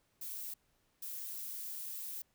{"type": "noise bursts at uneven times", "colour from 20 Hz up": "violet", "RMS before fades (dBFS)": -43, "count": 2, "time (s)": [[0.21, 0.54], [1.02, 2.22]], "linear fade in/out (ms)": 5, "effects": ["pink hiss -75 dBFS RMS until 2.34 s"]}